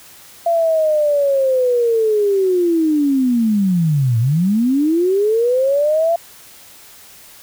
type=linear two-way sweep; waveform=sine; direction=down then up; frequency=684 to 110 to 684 Hz; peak=-12 dBFS; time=0.46-6.16 s; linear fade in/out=5 ms; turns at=4.19 s; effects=white hiss -42 dBFS RMS until 7.42 s